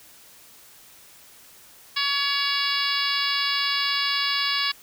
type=harmonic tone; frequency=564 Hz; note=C#5; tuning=30 cents sharp; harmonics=2 / 3 / 4 / 5 / 6 / 7 / 8 / 9; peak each=-30 / -30 / -30 / -30 / -30 / -30 / -30 / -30 dBFS; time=1.96-4.72 s; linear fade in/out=10 ms; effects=white hiss -50 dBFS RMS until 4.82 s